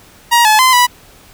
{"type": "tone with pitch steps", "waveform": "sawtooth", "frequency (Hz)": [947, 859, 1030, 982], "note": ["A#5", "A5", "C6", "B5"], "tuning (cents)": [27, -42, -28, -10], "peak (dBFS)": -3, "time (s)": [0.31, 0.87], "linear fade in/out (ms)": 20, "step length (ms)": 140, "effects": ["pink hiss -43 dBFS RMS until 1.33 s"]}